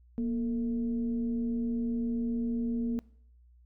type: tone with frequency modulation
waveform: sine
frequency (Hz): 236.2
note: A#3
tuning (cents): +23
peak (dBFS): -28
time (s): 0.18-2.99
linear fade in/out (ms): 0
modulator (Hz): 210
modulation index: 0.41
effects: noise-tail reverb RT60 0.6 s tail -22 dB re dry + added 60 Hz sine -56 dBFS peak until 3.65 s